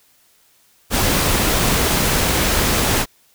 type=noise; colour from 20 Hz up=pink; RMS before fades=-17 dBFS; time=0.9-3.06 s; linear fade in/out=50 ms; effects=white hiss -56 dBFS RMS until 3.34 s